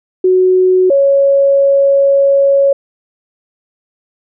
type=tone pair in turn; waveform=sine; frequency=370 / 554.4 Hz; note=F#4 / C#5; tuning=0 / 0 cents; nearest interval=perfect fifth; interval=700 cents; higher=second; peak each=-6 dBFS; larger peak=neither; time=0.24-0.9 / 0.9-2.73 s; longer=second; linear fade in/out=5 ms; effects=none